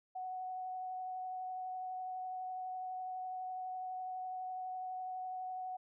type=tone with vibrato; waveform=sine; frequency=742 Hz; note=F#5; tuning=5 cents sharp; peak=-39 dBFS; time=0.15-5.77 s; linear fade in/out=10 ms; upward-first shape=triangle; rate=12 Hz; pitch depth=12 cents each way; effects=none